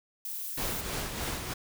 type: noise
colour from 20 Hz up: violet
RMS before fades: -37 dBFS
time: 0.25-0.81 s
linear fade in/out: 2 ms
type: noise with tremolo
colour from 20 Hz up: pink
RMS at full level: -33 dBFS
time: 0.57-1.54 s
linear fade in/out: 10 ms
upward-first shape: sine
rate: 3.2 Hz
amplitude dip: 45%
effects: none